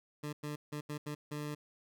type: tone bursts at uneven times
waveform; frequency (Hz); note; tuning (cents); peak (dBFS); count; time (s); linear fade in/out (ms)
20% pulse; 148.6; D3; +21; -33; 6; 0.23-0.33 / 0.43-0.56 / 0.72-0.81 / 0.89-0.98 / 1.06-1.15 / 1.31-1.55; 10
effects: none